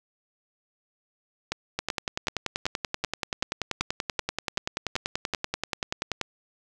two click trains, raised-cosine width 0.2 ms, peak -10 / -10 dBFS, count 47 / 11, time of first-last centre 1.79-6.213 / 1.52-5.337 s, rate 10.4 / 2.62 Hz, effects none

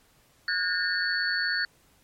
sine tone cluster, 1450 / 1622 / 1805 / 4444 Hz, F#6 / G#6 / A6 / C#8, -35 / -41 / +44 / +4 cents, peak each -30 dBFS, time 0.48-1.65 s, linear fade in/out 2 ms, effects pink hiss -62 dBFS RMS until 2.03 s + MP3 64 kbps

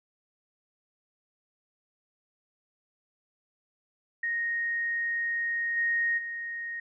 sine tone with level steps, 1864.7 Hz, A#6, in tune, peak -27 / -24 / -33 dBFS, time 4.23-6.8 s, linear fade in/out 5 ms, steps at 5.76 / 6.17 s, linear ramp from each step 20 ms, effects none

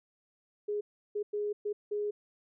sine tone bursts at uneven times, 415.3 Hz, G#4, in tune, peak -30 dBFS, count 5, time 0.68-0.81 / 1.15-1.23 / 1.33-1.53 / 1.65-1.73 / 1.91-2.11 s, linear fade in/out 10 ms, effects none

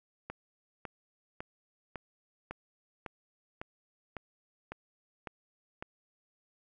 click train, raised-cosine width 0.5 ms, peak -24 dBFS, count 11, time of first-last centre 0.3-5.825 s, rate 1.81 Hz, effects none

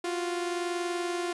sawtooth tone pair together, 348.7 / 369.4 Hz, F4 / F#4, -3 / -3 cents, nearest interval minor second, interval 100 cents, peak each -26 / -34 dBFS, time 0.04-1.33 s, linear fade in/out 5 ms, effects resampled to 24000 Hz

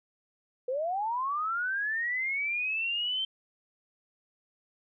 sine linear sweep, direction up, 485.7 to 3129 Hz, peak -28 dBFS, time 0.68-3.25 s, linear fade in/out 5 ms, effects none

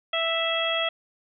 harmonic tone, 659.3 Hz, E5, in tune, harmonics 1 / 2 / 3 / 4 / 5, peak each -28 / -31 / -32 / -31 / -27 dBFS, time 0.13-0.89 s, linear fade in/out 5 ms, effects none

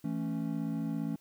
triangle chord, A major, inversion second, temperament equal, 164.81 / 220 / 277.2 Hz, E3 / A3 / C#4, 0 / 0 / 0 cents, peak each -34 dBFS, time 0.04-1.16 s, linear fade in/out 5 ms, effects white hiss -66 dBFS RMS until 1.2 s

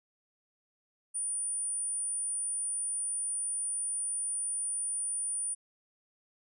sine tone, 9397 Hz, D9, in tune, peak -31 dBFS, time 1.14-5.55 s, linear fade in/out 20 ms, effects none

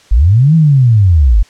sine linear two-way sweep, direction up then down, 43.65 to 165.4 to 43.65 Hz, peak -4 dBFS, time 0.11-1.43 s, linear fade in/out 10 ms, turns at 0.55 s, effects white hiss -44 dBFS RMS until 1.49 s + low-pass 6000 Hz 12 dB/octave

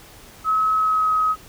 sine tone with pitch glide, 1284 to 1267.8 Hz, E6 to D#6, -46 to +32 cents, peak -16 dBFS, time 0.44-1.36 s, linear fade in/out 50 ms, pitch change -22 cents, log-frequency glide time 0.75-1.13 s, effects pink hiss -45 dBFS RMS until 1.48 s

